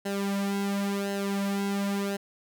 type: tone with flanger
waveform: sawtooth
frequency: 199.1 Hz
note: G3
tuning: 27 cents sharp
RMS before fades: -29 dBFS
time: 0.05-2.17 s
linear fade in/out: 10 ms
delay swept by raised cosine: 0.85 to 3.35 ms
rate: 0.94 Hz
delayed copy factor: -0.75
effects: none